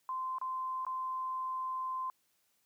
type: tone with dropouts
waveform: sine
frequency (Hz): 1037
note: C6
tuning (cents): -16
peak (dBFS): -34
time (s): 0.09-2.1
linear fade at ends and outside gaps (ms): 1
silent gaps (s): 0.384-0.414 / 0.85-0.866
effects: white hiss -75 dBFS RMS until 2.65 s + high-pass 60 Hz 12 dB/octave